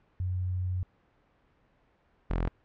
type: tone pair in turn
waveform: sine / sawtooth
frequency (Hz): 91.3 / 42.96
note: F#2 / F1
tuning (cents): -23 / -28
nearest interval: octave + minor second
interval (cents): 1305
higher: first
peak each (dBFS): -28 / -23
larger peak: second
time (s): 0.2-0.83 / 2.3-2.48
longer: first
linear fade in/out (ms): 0
effects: pink hiss -67 dBFS RMS until 2.64 s + low-pass 2000 Hz 12 dB/octave